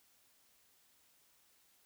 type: silence
effects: white hiss -70 dBFS RMS until 1.85 s